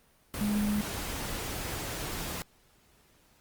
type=tone in noise; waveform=sine; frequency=207.7 Hz; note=G#3; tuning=in tune; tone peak=-26 dBFS; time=0.41-0.81 s; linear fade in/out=0 ms; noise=pink; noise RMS=-36 dBFS; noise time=0.34-2.42 s; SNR=+7 dB; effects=pink hiss -64 dBFS RMS until 3.4 s + Opus 32 kbps